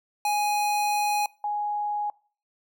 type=tone pair in turn; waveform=square / sine; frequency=831 / 831 Hz; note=G#5 / G#5; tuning=+1 / +1 cents; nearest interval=unison; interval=0 cents; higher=neither; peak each=-23 / -25 dBFS; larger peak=first; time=0.25-1.26 / 1.44-2.1 s; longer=first; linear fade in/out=2 ms; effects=noise-tail reverb RT60 0.4 s tail -23 dB re dry